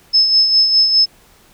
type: tone with tremolo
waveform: sine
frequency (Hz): 5220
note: E8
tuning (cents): -18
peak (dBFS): -7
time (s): 0.13-1.06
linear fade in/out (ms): 20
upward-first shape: sine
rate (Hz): 4.9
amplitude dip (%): 50
effects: pink hiss -49 dBFS RMS until 1.53 s